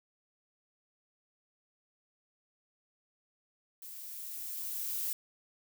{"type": "noise with level ramp", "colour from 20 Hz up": "violet", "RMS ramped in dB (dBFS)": [-47, -34], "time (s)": [3.82, 5.13], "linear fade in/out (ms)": 2, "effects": []}